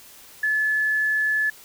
sine tone, 1724 Hz, A6, 36 cents flat, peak -19 dBFS, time 0.43-1.5 s, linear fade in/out 5 ms, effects white hiss -47 dBFS RMS until 1.64 s

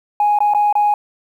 sine tone with dropouts, 830.6 Hz, G#5, in tune, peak -10 dBFS, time 0.2-0.94 s, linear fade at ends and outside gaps 2 ms, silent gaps 0.388-0.404 / 0.537-0.547 / 0.727-0.753 s, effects tanh soft clip ceiling -8 dBFS + 8-bit

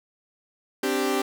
sawtooth chord, C suspended second, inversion none, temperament equal, 261.6 / 293.7 / 392 Hz, C4 / D4 / G4, 0 / 0 / 0 cents, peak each -24 / -25 / -21 dBFS, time 0.83-1.22 s, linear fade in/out 5 ms, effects none

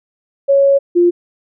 sine tone pair in turn, 554.4 / 349.3 Hz, C#5 / F4, 0 / 0 cents, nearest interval minor sixth, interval 800 cents, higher first, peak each -7 dBFS, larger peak neither, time 0.48-0.79 / 0.95-1.11 s, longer first, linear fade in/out 20 ms, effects none

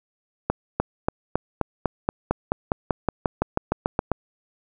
accelerating click train, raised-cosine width 1 ms, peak -6 dBFS, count 19, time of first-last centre 0.5-4.117 s, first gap 300 ms, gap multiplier 0.95, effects none

